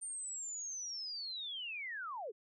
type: linear sweep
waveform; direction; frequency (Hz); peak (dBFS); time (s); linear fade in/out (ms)
sine; down; 8930 to 370; -40; 0.01-2.32; 20
effects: none